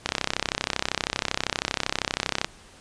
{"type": "click train", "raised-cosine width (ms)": 0.2, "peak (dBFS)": -5, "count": 79, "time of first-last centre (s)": [0.06, 2.445], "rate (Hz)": 32.7, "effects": ["pink hiss -50 dBFS RMS until 2.8 s", "resampled to 22050 Hz"]}